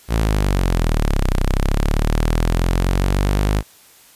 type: linear two-way sweep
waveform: sawtooth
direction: down then up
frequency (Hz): 57.3 to 30.87 to 52.3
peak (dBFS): -11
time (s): 0.08-3.63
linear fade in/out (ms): 50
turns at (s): 1.31
effects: white hiss -48 dBFS RMS until 4.15 s + resampled to 32000 Hz